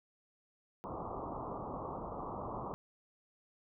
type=low-pass noise; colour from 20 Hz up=white; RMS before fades=-42 dBFS; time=0.84-2.74 s; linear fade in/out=0 ms; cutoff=1200 Hz; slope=96 dB/octave; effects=none